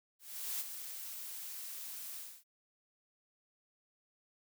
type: noise with ADSR envelope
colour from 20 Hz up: blue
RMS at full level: -37 dBFS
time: 0.19-2.44 s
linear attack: 410 ms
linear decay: 28 ms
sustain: -8 dB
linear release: 270 ms
effects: none